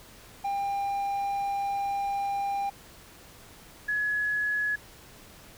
triangle / sine tone pair in turn, 798 / 1690.9 Hz, G5 / G#6, +31 / +31 cents, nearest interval octave + minor second, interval 1300 cents, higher second, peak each -25 dBFS, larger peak neither, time 0.44-2.7 / 3.88-4.76 s, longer first, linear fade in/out 10 ms, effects pink hiss -51 dBFS RMS until 5.57 s

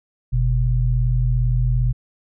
sine tone pair together, 46.49 / 123.9 Hz, F#1 / B2, +9 / +6 cents, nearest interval octave + perfect fourth, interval 1697 cents, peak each -18 dBFS, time 0.32-1.93 s, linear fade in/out 20 ms, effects none

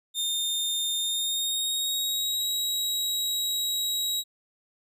sawtooth tone with pitch glide, 3638 to 3839 Hz, A#7 to B7, -43 to -50 cents, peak -23 dBFS, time 0.14-4.24 s, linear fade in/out 50 ms, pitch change +93 cents, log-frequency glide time 0.97-2.48 s, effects none

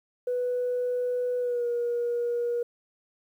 sine tone with pitch glide, 494.2 to 477.4 Hz, B4 to A#4, +1 to +41 cents, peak -24 dBFS, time 0.27-2.63 s, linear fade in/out 5 ms, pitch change -60 cents, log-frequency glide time 1.39-1.66 s, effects tanh soft clip ceiling -21 dBFS + 10-bit

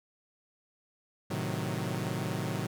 sawtooth chord, A diminished seventh, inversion none, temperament equal, 110 / 130.81 / 155.56 / 185 Hz, A2 / C3 / Eb3 / Gb3, 0 / 0 / 0 / 0 cents, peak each -33 dBFS, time 1.3-2.67 s, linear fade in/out 10 ms, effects none

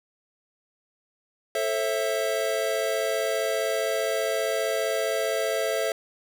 square chord, A minor, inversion none, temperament equal with one note detuned, 440 / 535.2 / 659.3 Hz, A4 / C5 / E5, 0 / +39 / 0 cents, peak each -30 / -30 / -28 dBFS, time 1.55-5.92 s, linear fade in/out 2 ms, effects none

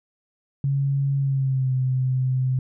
sine tone with pitch glide, 138.59 to 129.31 Hz, C#3 to C3, 0 to -20 cents, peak -19 dBFS, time 0.64-2.59 s, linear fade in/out 2 ms, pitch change -120 cents, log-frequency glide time 1.18-1.73 s, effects none

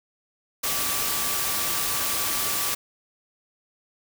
sine tone in noise, 1159 Hz, D6, 23 cents flat, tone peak -36 dBFS, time 0.63-2.75 s, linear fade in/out 10 ms, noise white, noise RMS -26 dBFS, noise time 0.63-2.75 s, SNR -13 dB, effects none

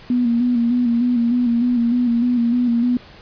sine tone with vibrato, 240.1 Hz, B3, 49 cents flat, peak -14 dBFS, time 0.1-2.97 s, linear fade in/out 2 ms, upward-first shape square, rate 3.3 Hz, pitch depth 41 cents each way, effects pink hiss -43 dBFS RMS until 3.21 s + resampled to 11025 Hz

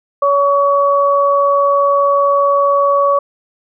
sine tone pair together, 564 / 1128.8 Hz, C#5 / C#6, +30 / +31 cents, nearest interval octave, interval 1201 cents, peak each -12 dBFS, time 0.22-3.19 s, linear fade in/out 5 ms, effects none

